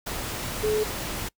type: tone in noise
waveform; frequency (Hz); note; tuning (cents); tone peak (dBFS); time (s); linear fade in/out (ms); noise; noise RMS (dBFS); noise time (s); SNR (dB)
sine; 428; A4; -48; -21; 0.63-0.84; 10; pink; -32; 0.06-1.29; +8
effects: noise-tail reverb RT60 0.1 s tail -24 dB re dry